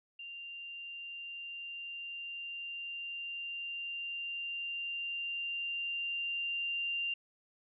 sine tone with level ramp, 2784 Hz, F7, 6 cents flat, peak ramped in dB -43 to -32 dBFS, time 0.19-7.14 s, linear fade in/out 5 ms, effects none

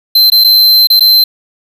square tone with dropouts, 4101 Hz, C8, 36 cents flat, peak -4 dBFS, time 0.15-1.24 s, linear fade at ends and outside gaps 5 ms, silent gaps 0.301-0.319 / 0.44-0.444 / 0.872-0.901 / 0.996-1.006 s, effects none

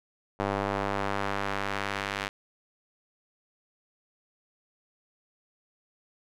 square tone with band-pass filter sweep, 49.76 Hz, G1, 27 cents sharp, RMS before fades -31 dBFS, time 0.39-2.29 s, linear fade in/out 10 ms, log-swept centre 750 to 2200 Hz, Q 0.89, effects none

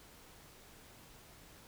silence, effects pink hiss -58 dBFS RMS until 1.67 s

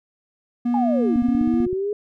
triangle tone with vibrato, 240 Hz, B3, 49 cents flat, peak -16 dBFS, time 0.65-1.66 s, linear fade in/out 10 ms, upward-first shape sine, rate 1.5 Hz, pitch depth 17 cents each way
sine linear two-way sweep, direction down then up, 848 to 244.5 to 420.3 Hz, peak -21 dBFS, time 0.74-1.93 s, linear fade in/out 2 ms, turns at 1.19 s
click train, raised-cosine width 5 ms, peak -21 dBFS, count 10, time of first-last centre 1.16-1.73 s, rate 15.8 Hz
effects none

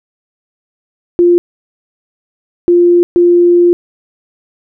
sine tone bursts at uneven times, 349.2 Hz, F4, in tune, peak -4 dBFS, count 3, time 1.19-1.38 / 2.68-3.03 / 3.16-3.73 s, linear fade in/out 0 ms, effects none

